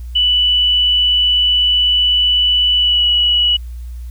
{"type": "tone with pitch glide", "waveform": "sine", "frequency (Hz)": [2968, 2934], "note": ["F#7", "F#7"], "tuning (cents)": [5, -15], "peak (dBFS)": -10, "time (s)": [0.15, 3.57], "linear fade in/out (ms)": 10, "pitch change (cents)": -20, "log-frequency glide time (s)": [2.76, 3.05], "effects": ["added 60 Hz sine -25 dBFS peak until 4.1 s", "white hiss -52 dBFS RMS until 4.1 s"]}